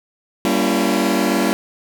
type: chord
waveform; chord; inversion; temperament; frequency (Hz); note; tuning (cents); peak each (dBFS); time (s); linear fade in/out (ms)
sawtooth; G diminished seventh; none; just; 196 / 235.2 / 282.2 / 338.7; G3 / Bb3 / Db4 / Fb4; 0 / +16 / +31 / +47; -17; 0.45-1.53; 0
effects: none